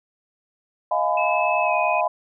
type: chord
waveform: sine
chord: F half-diminished seventh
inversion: third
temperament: just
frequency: 628.6 / 698.5 / 838.1 / 1005.8 Hz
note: Eb5 / F5 / Ab5 / Cb6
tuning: +18 / 0 / +16 / +31 cents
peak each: -24 / -23 / -26 / -24 dBFS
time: 0.91-2.08 s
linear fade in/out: 5 ms
type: tone with pitch glide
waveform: sine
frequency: 2596 to 2499 Hz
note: E7 to D#7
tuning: -27 to +7 cents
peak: -25 dBFS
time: 1.17-2.01 s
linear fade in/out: 5 ms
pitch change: -66 cents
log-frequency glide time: 1.62-1.75 s
effects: none